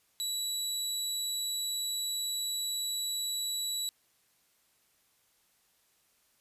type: tone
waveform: 25% pulse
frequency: 3923 Hz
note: B7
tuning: 12 cents flat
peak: -28 dBFS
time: 0.2-3.89 s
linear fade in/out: 0 ms
effects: white hiss -70 dBFS RMS until 6.4 s + resampled to 32000 Hz